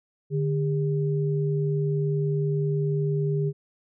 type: tone pair together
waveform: sine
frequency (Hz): 148.41 / 402.9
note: D3 / G4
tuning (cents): +19 / +48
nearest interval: octave + perfect fourth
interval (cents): 1729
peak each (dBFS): -23 / -28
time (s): 0.3-3.53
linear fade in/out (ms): 50
effects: none